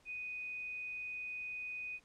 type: tone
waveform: sine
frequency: 2489 Hz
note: D#7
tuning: in tune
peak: -40 dBFS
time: 0.05-2 s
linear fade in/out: 50 ms
effects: pink hiss -68 dBFS RMS until 2.04 s + low-pass 8000 Hz 12 dB/octave